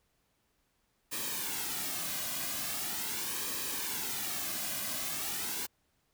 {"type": "noise with flanger", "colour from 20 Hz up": "white", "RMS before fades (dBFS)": -36, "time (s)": [1.11, 5.67], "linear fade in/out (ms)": 20, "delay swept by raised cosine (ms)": [1.4, 2.25], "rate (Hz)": 0.41, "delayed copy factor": -0.6, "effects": ["pink hiss -75 dBFS RMS until 6.13 s"]}